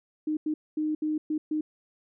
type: tone bursts at uneven times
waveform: sine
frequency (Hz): 307.3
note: D#4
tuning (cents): -21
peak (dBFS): -25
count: 6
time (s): 0.27-0.37 / 0.46-0.54 / 0.77-0.95 / 1.02-1.18 / 1.3-1.38 / 1.51-1.61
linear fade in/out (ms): 5
effects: none